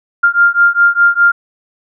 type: beating tone pair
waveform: sine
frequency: 1396.9 / 1401.8 Hz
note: F6 / F6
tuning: 0 / +6 cents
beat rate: 4.9 Hz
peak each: -10 dBFS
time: 0.23-1.32 s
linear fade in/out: 10 ms
effects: none